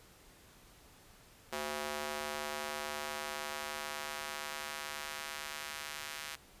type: tone with high-pass filter sweep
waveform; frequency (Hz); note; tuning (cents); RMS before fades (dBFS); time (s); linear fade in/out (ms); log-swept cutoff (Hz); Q
square; 74.5; D2; +25; -41; 1.52-6.36; 10; 500 to 1700; 0.72
effects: pink hiss -60 dBFS RMS until 6.6 s + resampled to 32000 Hz